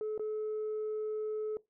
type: tone with dropouts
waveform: sine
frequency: 430 Hz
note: A4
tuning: 40 cents flat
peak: -31 dBFS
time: 0.01-1.57 s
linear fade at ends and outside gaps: 1 ms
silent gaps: 0.178-0.195 s
effects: noise-tail reverb RT60 0.2 s tail -21 dB re dry + tanh soft clip ceiling -31 dBFS